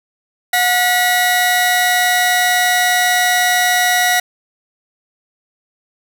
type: tone pair together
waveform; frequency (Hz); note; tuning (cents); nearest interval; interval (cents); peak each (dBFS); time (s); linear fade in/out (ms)
sawtooth; 725 / 1933.3; F#5 / B6; -35 / -37; octave + perfect fourth; 1698; -11; 0.53-4.2; 5
effects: none